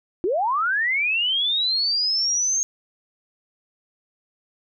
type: linear sweep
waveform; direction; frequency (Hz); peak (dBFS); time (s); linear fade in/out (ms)
sine; up; 323.6 to 6490; -19; 0.24-2.63; 0
effects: none